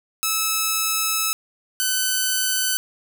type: tone pair in turn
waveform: 5% pulse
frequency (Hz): 1301 / 1511.4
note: E6 / F#6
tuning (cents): -23 / +36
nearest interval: minor third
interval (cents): 259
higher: second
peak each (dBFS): -8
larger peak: neither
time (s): 0.23-1.33 / 1.8-2.77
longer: first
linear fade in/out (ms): 0
effects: none